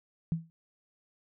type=tone with exponential decay; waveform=sine; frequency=164.2 Hz; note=E3; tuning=6 cents flat; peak=-23 dBFS; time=0.32-0.5 s; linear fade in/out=0 ms; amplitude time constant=38 ms; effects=none